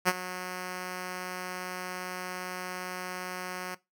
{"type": "tone with ADSR envelope", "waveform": "5% pulse", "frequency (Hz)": 182.5, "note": "F#3", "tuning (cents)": -24, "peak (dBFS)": -9, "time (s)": [0.05, 3.75], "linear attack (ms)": 32, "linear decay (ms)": 41, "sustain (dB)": -15, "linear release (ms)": 8, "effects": ["noise-tail reverb RT60 0.2 s tail -19 dB re dry"]}